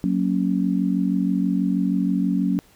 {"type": "chord", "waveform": "sine", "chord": "F# major", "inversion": "none", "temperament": "just", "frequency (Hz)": [185, 231.2, 277.5], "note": ["F#3", "A#3", "C#4"], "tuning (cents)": [0, -14, 2], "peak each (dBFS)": [-21, -25, -23], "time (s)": [0.04, 2.59], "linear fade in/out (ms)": 0, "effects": ["pink hiss -55 dBFS RMS until 2.75 s"]}